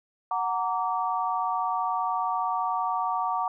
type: chord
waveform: sine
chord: Gb augmented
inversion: none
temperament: just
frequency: 740 / 925 / 1156.2 Hz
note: Gb5 / Bb5 / D6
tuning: 0 / -14 / -27 cents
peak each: -29 dBFS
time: 0.31-3.48 s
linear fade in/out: 2 ms
effects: none